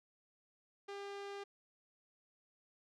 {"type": "tone", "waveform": "sawtooth", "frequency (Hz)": 400.4, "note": "G4", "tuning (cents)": 37, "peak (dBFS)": -40, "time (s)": [0.88, 1.44], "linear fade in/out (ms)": 10, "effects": ["low-pass 5000 Hz 12 dB/octave"]}